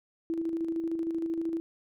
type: tone with tremolo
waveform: sine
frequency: 329.6 Hz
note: E4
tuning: in tune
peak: -27 dBFS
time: 0.3-1.6 s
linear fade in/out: 0 ms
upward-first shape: square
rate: 13 Hz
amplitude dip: 40%
effects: none